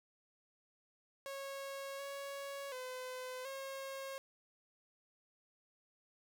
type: tone with pitch steps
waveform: sawtooth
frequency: 549 / 557 / 509 / 541 Hz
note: C#5 / C#5 / C5 / C#5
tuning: -17 / +8 / -48 / -42 cents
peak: -39 dBFS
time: 1.26-4.18 s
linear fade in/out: 0 ms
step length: 730 ms
effects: none